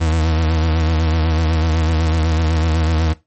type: tone with vibrato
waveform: 40% pulse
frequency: 80.2 Hz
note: E2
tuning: 47 cents flat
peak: -13 dBFS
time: 0-3.14 s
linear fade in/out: 20 ms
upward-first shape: sine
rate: 8 Hz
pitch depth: 55 cents each way
effects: noise-tail reverb RT60 0.2 s tail -17 dB re dry + MP3 32 kbps

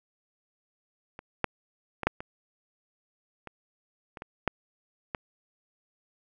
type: clicks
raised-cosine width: 0.5 ms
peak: -26 / -9 / -17 / -6 / -22 / -25 / -26 / -23 / -9 / -16 dBFS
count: 10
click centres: 1.191 / 1.443 / 2.033 / 2.07 / 2.205 / 3.473 / 4.172 / 4.221 / 4.477 / 5.148 s
effects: none

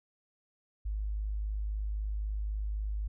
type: tone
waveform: sine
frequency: 51.91 Hz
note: G#1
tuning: in tune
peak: -31 dBFS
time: 0.85-3.08 s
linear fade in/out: 10 ms
effects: none

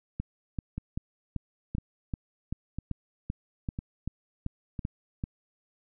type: two click trains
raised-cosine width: 5 ms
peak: -21 / -19 dBFS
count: 5 / 14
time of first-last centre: 0.78-4.792 / 0.2-5.239 s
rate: 0.997 / 2.58 Hz
effects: none

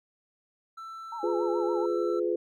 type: tone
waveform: triangle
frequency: 1331 Hz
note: E6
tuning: 16 cents sharp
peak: -37 dBFS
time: 0.77-2.2 s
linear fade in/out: 10 ms
type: tone with vibrato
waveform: sine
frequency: 879 Hz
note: A5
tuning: 2 cents flat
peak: -35 dBFS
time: 1.12-1.86 s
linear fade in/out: 5 ms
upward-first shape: sine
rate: 7.1 Hz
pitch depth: 130 cents each way
type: chord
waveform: sine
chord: F diminished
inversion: none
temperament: just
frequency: 349.2 / 419.1 / 502.9 Hz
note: F4 / Ab4 / Cb5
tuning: 0 / +16 / +31 cents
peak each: -28 / -30 / -31 dBFS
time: 1.23-2.36 s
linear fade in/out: 5 ms
effects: none

